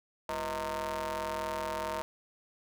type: ring-modulated tone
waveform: sawtooth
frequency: 144.7 Hz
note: D3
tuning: 25 cents flat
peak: -26 dBFS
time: 0.29-2.02 s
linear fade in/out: 0 ms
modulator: 775 Hz
effects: none